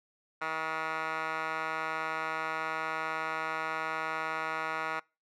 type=tone with band-pass filter; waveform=10% pulse; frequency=159.1 Hz; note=D#3; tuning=39 cents sharp; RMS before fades=-34 dBFS; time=0.41-5 s; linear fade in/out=10 ms; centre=1500 Hz; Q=9.4; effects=noise-tail reverb RT60 0.3 s tail -26 dB re dry